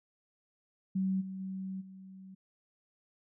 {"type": "tone with level steps", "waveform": "sine", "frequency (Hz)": 190, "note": "F#3", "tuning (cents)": 46, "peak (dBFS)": [-28, -38, -36, -47], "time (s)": [0.95, 2.35], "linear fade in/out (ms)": 10, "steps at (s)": [1.2, 1.39, 1.8], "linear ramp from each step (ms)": 20, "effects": []}